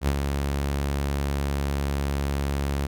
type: tone with ADSR envelope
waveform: sawtooth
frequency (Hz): 70.2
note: C#2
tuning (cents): +22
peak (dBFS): -15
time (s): 0.01-2.87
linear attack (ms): 65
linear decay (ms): 60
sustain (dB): -5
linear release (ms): 9
effects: none